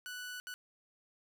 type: tone bursts at uneven times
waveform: sawtooth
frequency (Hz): 1483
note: F#6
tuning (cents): +4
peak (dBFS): -38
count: 2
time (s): 0.06-0.4 / 0.47-0.54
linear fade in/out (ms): 0
effects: none